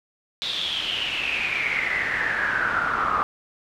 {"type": "noise with band-pass filter sweep", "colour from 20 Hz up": "brown", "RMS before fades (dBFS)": -25, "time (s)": [0.42, 3.23], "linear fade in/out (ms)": 0, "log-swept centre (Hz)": [3700, 1200], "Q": 9.2, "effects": []}